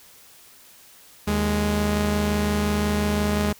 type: tone pair together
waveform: sawtooth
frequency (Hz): 77.8 / 207.7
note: D#2 / G#3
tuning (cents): 0 / 0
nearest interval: octave + perfect fourth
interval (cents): 1700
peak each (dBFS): -21 / -18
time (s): 1.27-3.53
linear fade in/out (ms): 10
effects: white hiss -50 dBFS RMS until 3.59 s